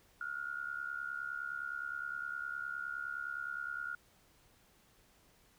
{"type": "tone with amplitude modulation", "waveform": "sine", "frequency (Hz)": 1424, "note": "F6", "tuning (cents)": 33, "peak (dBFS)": -34, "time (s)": [0.21, 3.95], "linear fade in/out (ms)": 2, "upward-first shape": "sine", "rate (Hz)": 69.7, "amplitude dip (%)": 85, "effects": ["pink hiss -67 dBFS RMS until 5.58 s"]}